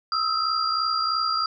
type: tone cluster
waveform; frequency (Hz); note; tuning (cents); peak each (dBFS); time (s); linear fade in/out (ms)
sine; 1268 / 1331 / 4773; D#6 / E6 / D8; +32 / +16 / +27; -26; 0.12-1.46; 2
effects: none